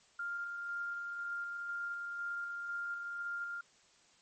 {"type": "tone with tremolo", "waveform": "sine", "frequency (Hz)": 1399, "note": "F6", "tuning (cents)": 3, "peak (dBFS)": -36, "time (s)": [0.19, 3.61], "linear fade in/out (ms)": 5, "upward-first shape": "square", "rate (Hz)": 2, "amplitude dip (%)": 25, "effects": ["white hiss -66 dBFS RMS until 4.21 s", "MP3 32 kbps"]}